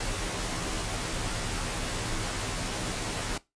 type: noise with comb filter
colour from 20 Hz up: pink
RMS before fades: -32 dBFS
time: 0-3.38 s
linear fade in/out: 5 ms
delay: 14 ms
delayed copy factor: -0.75
effects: noise-tail reverb RT60 0.2 s tail -19 dB re dry + resampled to 22050 Hz